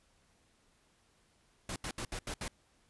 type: noise bursts at uneven times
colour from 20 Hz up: pink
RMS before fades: -39 dBFS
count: 6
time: 1.69-1.76 / 1.84-1.91 / 1.98-2.05 / 2.12-2.19 / 2.27-2.34 / 2.41-2.48 s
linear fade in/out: 2 ms
effects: pink hiss -70 dBFS RMS until 2.89 s + resampled to 24000 Hz